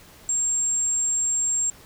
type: tone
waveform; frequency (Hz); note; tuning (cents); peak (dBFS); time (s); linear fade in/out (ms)
sine; 7459; A#8; 0; -19; 0.29-1.7; 2
effects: tanh soft clip ceiling -18 dBFS + pink hiss -49 dBFS RMS until 1.85 s